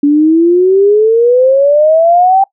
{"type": "exponential sweep", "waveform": "sine", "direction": "up", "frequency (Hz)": [284.2, 789], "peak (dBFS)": -4, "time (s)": [0.03, 2.44], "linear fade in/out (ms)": 5, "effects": ["noise-tail reverb RT60 0.1 s tail -22 dB re dry"]}